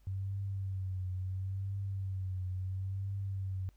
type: tone with vibrato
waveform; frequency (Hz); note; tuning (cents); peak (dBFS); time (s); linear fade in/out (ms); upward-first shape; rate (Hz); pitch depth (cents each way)
sine; 95.3; G2; -48; -34; 0.07-3.69; 0; triangle; 0.73; 65
effects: added 50 Hz sine -61 dBFS peak until 3.76 s + pink hiss -74 dBFS RMS until 3.76 s